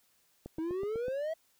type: click train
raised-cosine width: 2 ms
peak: -29 dBFS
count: 6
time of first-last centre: 0.46-1.083 s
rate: 8.03 Hz
type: exponential sweep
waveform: triangle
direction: up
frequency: 311.1 to 659.3 Hz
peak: -30 dBFS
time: 0.58-1.34 s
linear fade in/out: 10 ms
effects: white hiss -70 dBFS RMS until 1.59 s